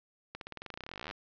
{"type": "accelerating click train", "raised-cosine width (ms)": 0.3, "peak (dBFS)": -25, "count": 28, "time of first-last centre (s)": [0.35, 1.111], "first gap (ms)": 62, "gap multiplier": 0.93, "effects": ["resampled to 16000 Hz", "10-bit"]}